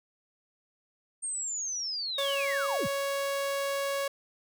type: linear sweep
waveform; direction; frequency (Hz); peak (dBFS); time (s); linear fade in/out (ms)
sine; down; 8710 to 46.25; -31; 1.22-2.88; 20
type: tone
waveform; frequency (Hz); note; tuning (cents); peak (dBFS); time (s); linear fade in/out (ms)
sawtooth; 556; C#5; +5; -25; 2.18-4.08; 5
effects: none